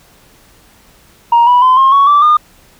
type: tone with pitch steps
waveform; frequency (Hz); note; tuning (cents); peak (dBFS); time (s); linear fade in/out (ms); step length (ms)
sine; 940 / 981.1 / 1023.9 / 1068.6 / 1115.3 / 1164 / 1214.8; A#5 / B5 / C6 / C6 / C#6 / D6 / D#6; +14 / -12 / -38 / +36 / +10 / -16 / -42; -3; 1.32-2.37; 5; 150
effects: tanh soft clip ceiling -2 dBFS + pink hiss -46 dBFS RMS until 2.79 s